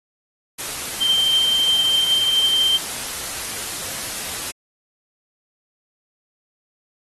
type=tone in noise; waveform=sine; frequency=3136 Hz; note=G7; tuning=in tune; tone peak=-15 dBFS; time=1-2.78 s; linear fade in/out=20 ms; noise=white; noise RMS=-28 dBFS; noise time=0.58-4.52 s; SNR=+10 dB; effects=AAC 32 kbps